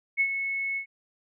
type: tone with ADSR envelope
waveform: sine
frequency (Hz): 2197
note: C#7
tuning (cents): -16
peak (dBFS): -19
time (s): 0.17-0.86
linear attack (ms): 34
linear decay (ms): 67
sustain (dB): -8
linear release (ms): 92
effects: none